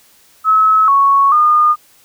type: tone with pitch steps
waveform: sine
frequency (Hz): 1290 / 1109 / 1219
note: E6 / C#6 / D#6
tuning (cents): -38 / 0 / -36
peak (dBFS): -7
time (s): 0.44-1.76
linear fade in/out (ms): 50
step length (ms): 440
effects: white hiss -49 dBFS RMS until 2.04 s